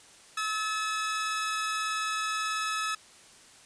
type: tone pair together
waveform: sawtooth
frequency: 1291.4 / 1728 Hz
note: E6 / A6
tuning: -36 / -32 cents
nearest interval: perfect fourth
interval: 504 cents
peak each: -26 / -32 dBFS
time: 0.37-2.95 s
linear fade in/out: 5 ms
effects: white hiss -54 dBFS RMS until 3.65 s + resampled to 22050 Hz